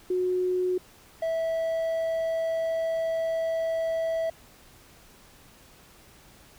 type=tone pair in turn; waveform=sine / triangle; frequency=365.2 / 654.1 Hz; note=F#4 / E5; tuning=-23 / -14 cents; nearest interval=minor seventh; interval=1009 cents; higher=second; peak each=-23 dBFS; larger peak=neither; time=0.1-0.78 / 1.22-4.3 s; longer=second; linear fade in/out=5 ms; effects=pink hiss -54 dBFS RMS until 6.58 s